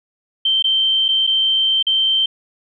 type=tone with dropouts; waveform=sine; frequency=3123 Hz; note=G7; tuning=7 cents flat; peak=-13 dBFS; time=0.45-2.26 s; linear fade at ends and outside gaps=5 ms; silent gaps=0.625-0.641 / 1.083-1.087 / 1.268-1.273 / 1.827-1.867 s; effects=none